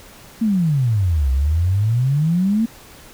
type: exponential two-way sweep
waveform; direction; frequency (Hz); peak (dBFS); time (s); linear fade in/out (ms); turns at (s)
sine; down then up; 233.1 to 64 to 233.1; -14; 0.41-2.66; 10; 1.31
effects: pink hiss -43 dBFS RMS until 3.13 s